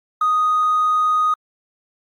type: tone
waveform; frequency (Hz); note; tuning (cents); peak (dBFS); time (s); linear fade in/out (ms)
triangle; 1244.5; D#6; 0; -11; 0.21-1.34; 5
effects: tanh soft clip ceiling -11 dBFS + Opus 48 kbps